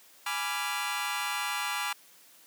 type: chord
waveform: 20% pulse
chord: G# diminished seventh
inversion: none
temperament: equal with one note detuned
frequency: 830.6 / 987.8 / 1174.7 / 1382.5 Hz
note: G#5 / B5 / D6 / F6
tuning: 0 / 0 / 0 / -18 cents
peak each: -31 dBFS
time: 0.26-1.93 s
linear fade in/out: 5 ms
effects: white hiss -57 dBFS RMS until 2.46 s + high-pass 200 Hz 12 dB/octave